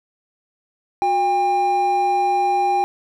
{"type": "tone pair together", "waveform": "triangle", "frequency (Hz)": [363.5, 802], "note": ["F#4", "G5"], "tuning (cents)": [-31, 39], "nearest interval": "octave + major second", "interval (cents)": 1370, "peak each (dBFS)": [-23, -14], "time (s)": [1.02, 2.84], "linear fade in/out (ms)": 0, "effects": []}